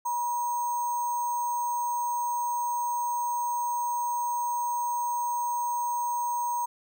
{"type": "tone with sample-and-hold", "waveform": "sine", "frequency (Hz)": 960, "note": "B5", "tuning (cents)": -49, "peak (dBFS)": -26, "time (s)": [0.05, 6.66], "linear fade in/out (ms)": 10, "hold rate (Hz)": 7350, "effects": []}